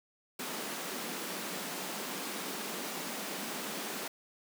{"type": "high-pass noise", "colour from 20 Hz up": "pink", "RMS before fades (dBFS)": -39, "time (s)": [0.39, 4.08], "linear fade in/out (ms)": 5, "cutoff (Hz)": 180, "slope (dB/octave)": 48, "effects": []}